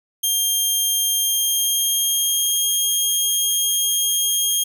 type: tone with pitch glide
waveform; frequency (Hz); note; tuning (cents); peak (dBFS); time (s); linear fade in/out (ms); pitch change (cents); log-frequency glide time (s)
10% pulse; 3200 to 3239; G7 to G#7; +35 to -44; -10; 0.23-4.64; 10; +21; 1.21-2.62
effects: none